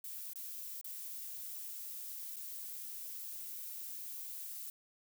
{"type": "noise with dropouts", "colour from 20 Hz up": "violet", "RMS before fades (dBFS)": -45, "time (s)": [0.04, 4.7], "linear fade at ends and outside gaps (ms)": 2, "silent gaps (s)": [[0.334, 0.357], [0.813, 0.844], [2.36, 2.365]], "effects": []}